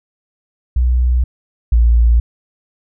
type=tone pair in turn; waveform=sine; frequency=61.74 / 58.01 Hz; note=B1 / A#1; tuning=0 / -8 cents; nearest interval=minor second; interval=108 cents; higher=first; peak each=-10 / -7 dBFS; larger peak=second; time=0.76-1.24 / 1.72-2.2 s; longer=neither; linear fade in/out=5 ms; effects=none